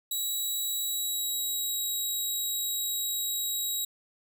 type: tone with pitch glide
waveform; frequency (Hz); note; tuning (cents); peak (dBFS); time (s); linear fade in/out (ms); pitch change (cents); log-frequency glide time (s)
10% pulse; 3884 to 3837; B7 to A#7; -30 to +49; -22; 0.11-3.85; 5; -21; 0.83-1.76
effects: none